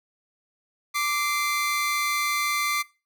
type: tone pair together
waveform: sawtooth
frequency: 1174.7 / 2075 Hz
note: D6 / C7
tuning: 0 / -15 cents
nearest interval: minor seventh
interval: 985 cents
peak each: -22 / -24 dBFS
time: 0.94-2.83 s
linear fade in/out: 20 ms
effects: noise-tail reverb RT60 0.3 s tail -21 dB re dry